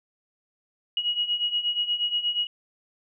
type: beating tone pair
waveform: sine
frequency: 2895 / 2903.4 Hz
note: F#7 / F#7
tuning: -38 / -33 cents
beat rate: 8.4 Hz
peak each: -29 / -25 dBFS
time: 0.97-2.47 s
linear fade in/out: 2 ms
effects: none